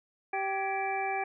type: harmonic tone with a mistuned harmonic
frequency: 388.9 Hz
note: G4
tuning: 14 cents flat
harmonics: 1 / 2 / 3 / 4 / 5 / 6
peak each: -37 / -31 / -45 / -40 / -47 / -36 dBFS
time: 0.33-1.24 s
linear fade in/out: 5 ms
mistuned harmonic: 4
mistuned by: +130 cents
effects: none